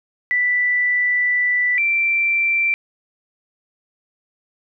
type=tone pair in turn; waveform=sine; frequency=1975.5 / 2349 Hz; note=B6 / D7; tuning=0 / 0 cents; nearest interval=minor third; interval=300 cents; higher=second; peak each=-15 dBFS; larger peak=neither; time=0.31-1.78 / 1.78-2.74 s; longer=first; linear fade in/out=0 ms; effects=none